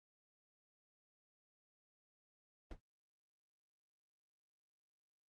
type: noise with exponential decay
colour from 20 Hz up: brown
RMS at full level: -39 dBFS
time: 2.71-2.8 s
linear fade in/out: 2 ms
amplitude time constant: 18 ms
effects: low-pass 6000 Hz 12 dB/octave + Opus 24 kbps